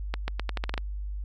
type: accelerating click train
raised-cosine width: 0.3 ms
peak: -14 dBFS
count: 9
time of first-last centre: 0.14-0.778 s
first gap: 140 ms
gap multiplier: 0.83
effects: added 50 Hz sine -31 dBFS peak until 1.24 s